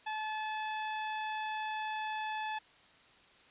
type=tone; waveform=sawtooth; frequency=864 Hz; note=A5; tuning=32 cents flat; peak=-31 dBFS; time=0.06-2.59 s; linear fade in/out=10 ms; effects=white hiss -61 dBFS RMS until 3.5 s + resampled to 8000 Hz